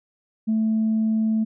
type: tone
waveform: sine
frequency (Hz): 220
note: A3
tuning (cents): 0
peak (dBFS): -17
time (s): 0.47-1.45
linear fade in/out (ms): 20
effects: tanh soft clip ceiling -15 dBFS